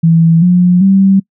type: tone with pitch steps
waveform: sine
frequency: 164.81 / 178.69 / 193.74 Hz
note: E3 / F3 / G3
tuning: 0 / +40 / -20 cents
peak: -4 dBFS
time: 0.03-1.2 s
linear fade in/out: 10 ms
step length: 390 ms
effects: noise-tail reverb RT60 0.1 s tail -25 dB re dry